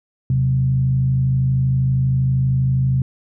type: tone with frequency modulation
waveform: sine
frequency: 130.6 Hz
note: C3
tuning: 3 cents flat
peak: -14 dBFS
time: 0.3-3.02 s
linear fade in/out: 2 ms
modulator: 52.6 Hz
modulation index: 0.45
effects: none